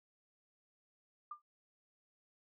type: tone with exponential decay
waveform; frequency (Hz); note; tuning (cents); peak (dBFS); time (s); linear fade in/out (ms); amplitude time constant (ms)
sine; 1198; D6; +34; -39; 1.31-1.42; 5; 22
effects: none